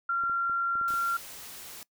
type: tone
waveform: sine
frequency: 1377 Hz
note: F6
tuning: 25 cents flat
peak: -25 dBFS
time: 0.09-1.17 s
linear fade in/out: 5 ms
type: clicks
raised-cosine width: 2 ms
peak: -35 dBFS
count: 7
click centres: 0.237 / 0.297 / 0.497 / 0.755 / 0.813 / 0.906 / 0.939 s
type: noise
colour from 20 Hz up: white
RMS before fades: -44 dBFS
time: 0.88-1.83 s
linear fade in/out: 0 ms
effects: noise-tail reverb RT60 0.1 s tail -22 dB re dry